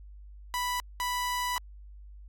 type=tone bursts at uneven times; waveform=sawtooth; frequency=987.8 Hz; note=B5; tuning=in tune; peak=-25 dBFS; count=2; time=0.54-0.8 / 1-1.58 s; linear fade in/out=0 ms; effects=added 50 Hz sine -45 dBFS peak until 2.28 s + AAC 64 kbps